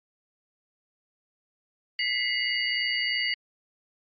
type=tone cluster; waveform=sine; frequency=1987 / 2110 / 2883 / 4584 Hz; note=B6 / C7 / F#7 / D8; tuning=+10 / +14 / -46 / -43 cents; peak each=-30 dBFS; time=1.99-3.34 s; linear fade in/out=2 ms; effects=MP3 32 kbps